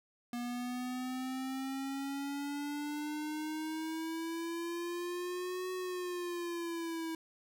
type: exponential two-way sweep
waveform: square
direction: up then down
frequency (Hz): 239.9 to 370 to 323.8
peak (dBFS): -37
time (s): 0.33-7.15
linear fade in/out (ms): 2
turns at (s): 5.72
effects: none